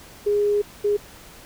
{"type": "tone bursts at uneven times", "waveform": "sine", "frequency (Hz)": 412.2, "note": "G#4", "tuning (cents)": -13, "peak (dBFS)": -17, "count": 2, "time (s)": [[0.26, 0.62], [0.84, 0.97]], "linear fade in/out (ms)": 10, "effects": ["pink hiss -45 dBFS RMS until 1.45 s"]}